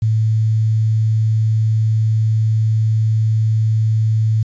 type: tone with quantisation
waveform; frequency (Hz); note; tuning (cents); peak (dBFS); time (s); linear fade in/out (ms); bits
sine; 110; A2; 0; -12; 0.02-4.43; 5; 7
effects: resampled to 16000 Hz